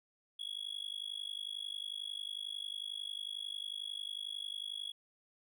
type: tone with amplitude modulation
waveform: triangle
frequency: 3345 Hz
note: G#7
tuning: 12 cents sharp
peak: -34 dBFS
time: 0.39-4.92 s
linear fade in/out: 10 ms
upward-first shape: sine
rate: 51.1 Hz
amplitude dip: 100%
effects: none